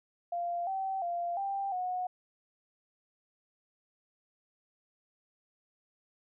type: tone with pitch steps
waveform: sine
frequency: 694 / 770 / 693 / 789 / 730 Hz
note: F5 / G5 / F5 / G5 / F#5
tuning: -11 / -31 / -14 / +11 / -24 cents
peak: -31 dBFS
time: 0.32-2.07 s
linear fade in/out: 5 ms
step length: 350 ms
effects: none